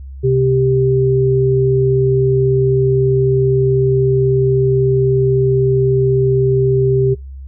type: tone pair together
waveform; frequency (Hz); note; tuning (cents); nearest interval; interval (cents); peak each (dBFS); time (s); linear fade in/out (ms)
sine; 130.81 / 392.6; C3 / G4; 0 / +3; octave + perfect fifth; 1903; -13; 0.23-7.15; 20
effects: noise-tail reverb RT60 0.2 s tail -22 dB re dry + added 67 Hz sine -28 dBFS peak until 7.47 s